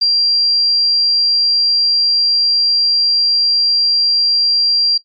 sine tone, 4747 Hz, D8, 18 cents sharp, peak -10 dBFS, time 0.01-4.98 s, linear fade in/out 10 ms, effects noise-tail reverb RT60 0.1 s tail -19 dB re dry + MP3 48 kbps

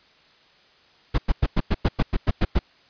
brown noise bursts, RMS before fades -18 dBFS, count 11, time 1.14-2.592 s, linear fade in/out 10 ms, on 42 ms, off 99 ms, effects white hiss -56 dBFS RMS until 2.89 s + resampled to 11025 Hz

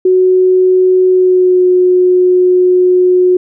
sine tone with pitch glide, 370 to 363.9 Hz, F#4 to F#4, 0 to -29 cents, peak -5 dBFS, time 0.05-3.37 s, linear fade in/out 5 ms, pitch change -29 cents, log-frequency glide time 1.09-1.66 s, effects none

